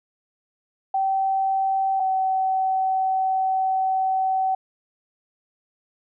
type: tone pair in turn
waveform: sine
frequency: 772 / 760.5 Hz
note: G5 / F#5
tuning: -27 / +47 cents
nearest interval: unison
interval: 26 cents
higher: first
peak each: -19 / -19 dBFS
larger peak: neither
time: 0.94-2 / 2-4.55 s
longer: second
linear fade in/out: 5 ms
effects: none